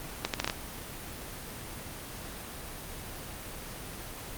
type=accelerating click train; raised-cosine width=0.2 ms; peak=-10 dBFS; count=6; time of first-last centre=0.25-0.499 s; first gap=88 ms; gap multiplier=0.71; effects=pink hiss -41 dBFS RMS until 4.37 s + Opus 24 kbps